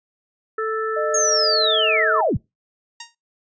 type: harmonic tone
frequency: 440 Hz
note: A4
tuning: in tune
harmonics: 1 / 3 / 4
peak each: -23 / -25 / -31 dBFS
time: 0.58-2.21 s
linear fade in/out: 5 ms
type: tone with pitch glide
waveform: sine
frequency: 611 to 636.2 Hz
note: D#5 to D#5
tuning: -32 to +38 cents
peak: -22 dBFS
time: 0.96-2.3 s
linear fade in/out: 10 ms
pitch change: +70 cents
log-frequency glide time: 1.43-1.73 s
type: linear sweep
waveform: sine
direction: down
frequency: 6645 to 58.27 Hz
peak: -17 dBFS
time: 1.14-2.37 s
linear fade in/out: 5 ms
type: tone with exponential decay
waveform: 5% pulse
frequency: 932.3 Hz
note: A#5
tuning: in tune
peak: -17 dBFS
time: 3-3.15 s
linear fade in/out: 5 ms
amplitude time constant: 32 ms
effects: noise-tail reverb RT60 0.2 s tail -24 dB re dry + resampled to 16000 Hz